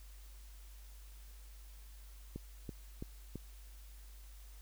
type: click train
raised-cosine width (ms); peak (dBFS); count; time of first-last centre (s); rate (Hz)
3; -29; 4; 2.36-3.357; 3.01
effects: added 50 Hz sine -51 dBFS peak until 4.61 s + white hiss -63 dBFS RMS until 4.61 s